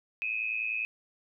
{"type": "tone pair together", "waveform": "sine", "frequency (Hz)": [2461, 2571], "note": ["D#7", "E7"], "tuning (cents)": [-20, -44], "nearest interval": "minor second", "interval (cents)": 76, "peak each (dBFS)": [-34, -31], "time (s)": [0.22, 0.85], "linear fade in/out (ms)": 0, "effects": []}